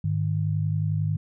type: tone pair together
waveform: sine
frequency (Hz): 102.6 / 153.73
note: G#2 / D#3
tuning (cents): -21 / -21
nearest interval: perfect fifth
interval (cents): 700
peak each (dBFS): -25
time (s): 0.04-1.17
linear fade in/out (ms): 5
effects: none